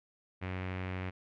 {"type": "tone with low-pass filter", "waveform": "sawtooth", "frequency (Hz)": 92.5, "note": "F#2", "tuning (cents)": 0, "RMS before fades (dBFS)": -38, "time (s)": [0.41, 1.11], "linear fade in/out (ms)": 20, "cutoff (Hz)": 2300, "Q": 2.7, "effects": []}